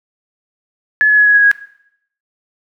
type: tone with pitch steps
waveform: sine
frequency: 1712 / 1699.2 / 1686.5 / 1673.9 / 1661.3 / 1648.9 Hz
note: A6 / G#6 / G#6 / G#6 / G#6 / G#6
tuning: -48 / +39 / +26 / +13 / 0 / -13 cents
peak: -6 dBFS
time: 1.01-1.514 s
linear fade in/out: 0 ms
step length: 84 ms
effects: noise-tail reverb RT60 0.7 s tail -17 dB re dry